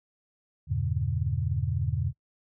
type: chord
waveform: sine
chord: E diminished seventh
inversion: none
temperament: just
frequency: 82.41 / 98.89 / 118.67 / 142.4 Hz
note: E2 / G2 / Bb2 / Db3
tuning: 0 / +16 / +31 / +47 cents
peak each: -31 dBFS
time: 0.67-2.13 s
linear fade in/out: 50 ms
effects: noise-tail reverb RT60 0.1 s tail -23 dB re dry